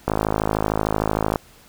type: click train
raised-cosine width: 1 ms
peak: -5 dBFS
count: 69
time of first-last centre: 0.08-1.358 s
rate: 53.2 Hz
effects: pink hiss -50 dBFS RMS until 1.68 s